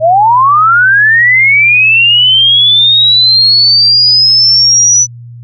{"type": "linear sweep", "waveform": "sine", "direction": "up", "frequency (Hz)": [610, 5980], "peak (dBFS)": -3, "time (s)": [0, 5.07], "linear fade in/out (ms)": 50, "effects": ["added 119 Hz sine -26 dBFS peak until 5.43 s"]}